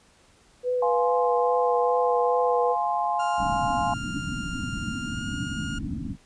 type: tone with vibrato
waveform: sine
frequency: 493.9 Hz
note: B4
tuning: in tune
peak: -22 dBFS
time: 0.63-2.76 s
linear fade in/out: 50 ms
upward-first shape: triangle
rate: 2.4 Hz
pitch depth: 24 cents each way
type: chord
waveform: sine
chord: F minor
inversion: none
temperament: just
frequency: 698.5 / 838.1 / 1047.7 Hz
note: F5 / Ab5 / C6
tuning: 0 / +16 / +2 cents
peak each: -27 / -26 / -28 dBFS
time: 0.82-3.94 s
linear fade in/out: 5 ms
type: tone with pitch glide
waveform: 30% pulse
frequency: 1399 to 1421.8 Hz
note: F6 to F6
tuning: +3 to +31 cents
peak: -31 dBFS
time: 3.19-5.79 s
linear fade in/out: 10 ms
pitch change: +28 cents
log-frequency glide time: 5.02-5.25 s
type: low-pass noise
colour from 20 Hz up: white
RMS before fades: -32 dBFS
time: 3.37-6.17 s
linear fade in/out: 50 ms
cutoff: 300 Hz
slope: 96 dB/octave
effects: pink hiss -58 dBFS RMS until 6.25 s + resampled to 22050 Hz